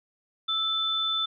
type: tone pair together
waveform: sine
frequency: 1318.5 / 3520 Hz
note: E6 / A7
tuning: 0 / 0 cents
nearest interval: octave + perfect fourth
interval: 1700 cents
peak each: -32 / -25 dBFS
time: 0.48-1.26 s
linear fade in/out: 10 ms
effects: none